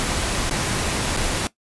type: noise with dropouts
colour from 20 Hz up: pink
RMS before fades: -23 dBFS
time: 0-1.47 s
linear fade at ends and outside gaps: 0 ms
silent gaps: 0.496-0.51 / 1.165-1.171 s
effects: noise-tail reverb RT60 0.1 s tail -17 dB re dry + resampled to 24000 Hz